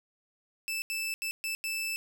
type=tone bursts at uneven times; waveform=sawtooth; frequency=2637 Hz; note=E7; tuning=in tune; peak=-28 dBFS; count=5; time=0.68-0.82 / 0.9-1.14 / 1.22-1.31 / 1.44-1.55 / 1.64-1.96 s; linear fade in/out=0 ms; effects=none